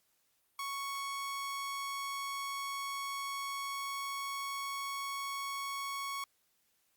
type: tone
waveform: sawtooth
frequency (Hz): 1108.7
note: C#6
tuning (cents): 0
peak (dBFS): -33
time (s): 0.59-6.24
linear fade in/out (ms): 2
effects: white hiss -75 dBFS RMS until 6.96 s + Opus 48 kbps